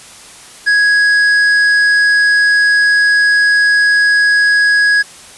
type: tone with hard clipping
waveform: triangle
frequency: 1663 Hz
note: G#6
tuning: 2 cents sharp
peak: -9 dBFS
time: 0.66-5.03 s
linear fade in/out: 20 ms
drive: 10 dB
effects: white hiss -36 dBFS RMS until 5.37 s + resampled to 24000 Hz